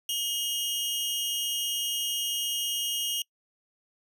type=tone pair together; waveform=sawtooth; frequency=2871 / 3201 Hz; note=F7 / G7; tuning=+47 / +36 cents; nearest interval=major second; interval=189 cents; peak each=-26 / -29 dBFS; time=0.09-3.22 s; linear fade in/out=2 ms; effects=noise-tail reverb RT60 0.1 s tail -26 dB re dry